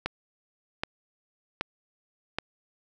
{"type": "click train", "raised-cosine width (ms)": 0.3, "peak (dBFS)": -12, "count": 4, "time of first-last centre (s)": [0.06, 2.386], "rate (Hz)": 1.29, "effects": []}